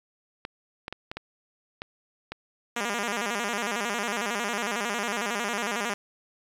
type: clicks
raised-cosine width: 0.3 ms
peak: -18 dBFS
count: 7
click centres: 0.451 / 0.881 / 0.926 / 1.115 / 1.17 / 1.819 / 2.32 s
type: tone with vibrato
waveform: 5% pulse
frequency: 219.1 Hz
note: A3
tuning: 7 cents flat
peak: -16 dBFS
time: 2.76-5.94 s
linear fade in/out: 5 ms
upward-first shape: square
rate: 11 Hz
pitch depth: 140 cents each way
effects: low-pass 10000 Hz 12 dB/octave + 8-bit